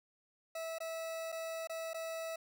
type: tone with dropouts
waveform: 40% pulse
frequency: 652 Hz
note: E5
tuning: 19 cents flat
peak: -38 dBFS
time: 0.55-2.36 s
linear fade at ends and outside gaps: 5 ms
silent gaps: 0.785-0.803 / 1.32-1.324 / 1.673-1.695 / 1.934-1.943 s
effects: none